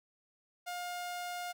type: tone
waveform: sawtooth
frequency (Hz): 710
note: F5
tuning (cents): +28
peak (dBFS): -34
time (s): 0.66-1.53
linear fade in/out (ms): 20
effects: 12-bit